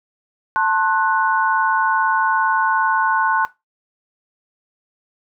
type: chord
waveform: sine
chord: F# diminished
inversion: first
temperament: just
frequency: 888 / 1065.6 / 1480 Hz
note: A5 / C6 / F#6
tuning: +16 / +31 / 0 cents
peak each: -19 dBFS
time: 0.56-3.45 s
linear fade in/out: 0 ms
effects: noise-tail reverb RT60 0.2 s tail -17 dB re dry